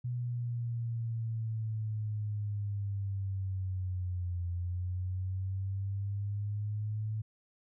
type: linear two-way sweep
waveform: sine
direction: down then up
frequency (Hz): 123.1 to 87.31 to 109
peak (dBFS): -32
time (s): 0.04-7.22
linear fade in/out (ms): 10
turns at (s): 4.48
effects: none